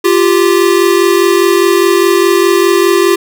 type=tone pair together; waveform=square; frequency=347.1 / 392 Hz; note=F4 / G4; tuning=-11 / 0 cents; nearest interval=major second; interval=211 cents; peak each=-10 dBFS; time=0.04-3.16 s; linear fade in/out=10 ms; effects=none